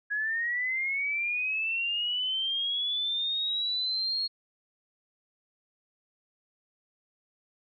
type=linear sweep; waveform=sine; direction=up; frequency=1661.2 to 4308 Hz; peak=-27 dBFS; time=0.1-4.28 s; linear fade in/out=20 ms; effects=none